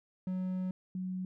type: tone pair in turn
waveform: triangle / sine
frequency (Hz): 185 / 185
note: F#3 / F#3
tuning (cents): 0 / 0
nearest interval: unison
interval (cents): 0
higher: neither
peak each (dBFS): -30 / -34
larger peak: first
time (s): 0.27-0.71 / 0.95-1.25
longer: first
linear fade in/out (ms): 2
effects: none